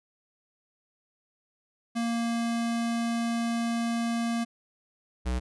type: tone pair in turn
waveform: square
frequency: 232.6 / 62.25 Hz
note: A#3 / B1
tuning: -4 / +14 cents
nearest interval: octave + major seventh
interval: 2282 cents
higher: first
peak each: -27 dBFS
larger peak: neither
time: 1.95-4.45 / 5.25-5.4 s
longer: first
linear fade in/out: 20 ms
effects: resampled to 24000 Hz